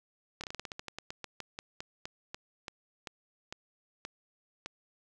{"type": "slowing click train", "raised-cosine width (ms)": 0.2, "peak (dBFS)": -22, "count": 23, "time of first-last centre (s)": [0.41, 4.66], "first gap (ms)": 27, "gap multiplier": 1.16, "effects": []}